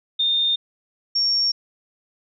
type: tone pair in turn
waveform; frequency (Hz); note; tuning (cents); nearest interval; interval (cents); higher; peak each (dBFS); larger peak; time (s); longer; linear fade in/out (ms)
sine; 3637 / 5514; A#7 / F8; -43 / -23; perfect fifth; 720; second; -17; neither; 0.19-0.56 / 1.15-1.52; neither; 10
effects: none